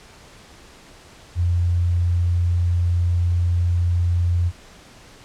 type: tone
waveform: sine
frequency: 87.2 Hz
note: F2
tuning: 2 cents flat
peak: -16 dBFS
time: 1.35-4.52 s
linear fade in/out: 50 ms
effects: pink hiss -46 dBFS RMS until 5.24 s + low-pass 8000 Hz 12 dB/octave